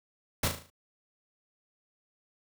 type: noise with echo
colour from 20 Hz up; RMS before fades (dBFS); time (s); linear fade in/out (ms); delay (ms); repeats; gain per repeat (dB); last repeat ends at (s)
pink; -27; 0.43-0.48; 5; 37; 6; -6; 0.702
effects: none